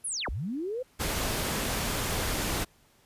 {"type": "linear two-way sweep", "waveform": "sine", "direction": "down then up", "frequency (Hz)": [11175, 35.91, 527], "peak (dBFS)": -30, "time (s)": [0.04, 0.83], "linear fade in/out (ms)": 10, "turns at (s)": 0.29}
{"type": "noise", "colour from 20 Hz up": "pink", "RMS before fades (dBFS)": -30, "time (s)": [0.99, 2.65], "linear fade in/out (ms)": 20}
{"effects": ["pink hiss -63 dBFS RMS until 3.05 s", "resampled to 32000 Hz"]}